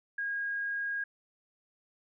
sine tone, 1633 Hz, G#6, 30 cents flat, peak -31 dBFS, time 0.18-1.04 s, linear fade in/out 5 ms, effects none

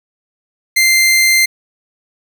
sawtooth tone, 2087 Hz, C7, 5 cents flat, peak -5 dBFS, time 0.76-1.46 s, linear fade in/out 10 ms, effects none

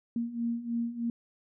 sine beating tone pair, 232 / 235.2 Hz, A#3 / A#3, -8 / +16 cents, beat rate 3.2 Hz, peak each -35 / -31 dBFS, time 0.16-1.1 s, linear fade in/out 2 ms, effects none

